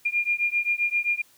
sine beating tone pair, 2407 / 2414.6 Hz, D7 / D7, +42 / +47 cents, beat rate 7.6 Hz, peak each -25 dBFS, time 0.05-1.22 s, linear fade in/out 10 ms, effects white hiss -58 dBFS RMS until 1.37 s

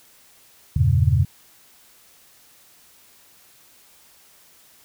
sine chord, E diminished seventh, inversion none, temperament equal, 82.41 / 98 / 116.54 / 138.59 Hz, E2 / G2 / Bb2 / Db3, 0 / 0 / 0 / 0 cents, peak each -20 dBFS, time 0.76-1.25 s, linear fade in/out 5 ms, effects white hiss -53 dBFS RMS until 4.84 s

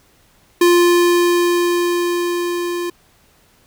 square tone with level ramp, 349.2 Hz, F4, in tune, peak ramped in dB -9 to -21 dBFS, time 0.61-2.9 s, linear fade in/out 5 ms, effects pink hiss -54 dBFS RMS until 3.66 s

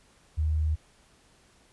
sine tone, 77.5 Hz, D#2, 6 cents flat, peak -23 dBFS, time 0.37-0.76 s, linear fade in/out 20 ms, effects pink hiss -61 dBFS RMS until 1.72 s + resampled to 24000 Hz

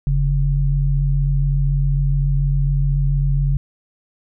sine tone pair together, 44.35 / 140.2 Hz, F1 / C#3, +27 / +20 cents, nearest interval octave + minor sixth, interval 1993 cents, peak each -17 dBFS, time 0.07-3.57 s, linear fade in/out 0 ms, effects none

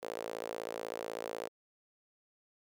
sawtooth tone with high-pass filter, 56.1 Hz, A1, 34 cents sharp, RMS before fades -41 dBFS, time 0.02-1.49 s, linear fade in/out 20 ms, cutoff 490 Hz, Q 3.4, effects none

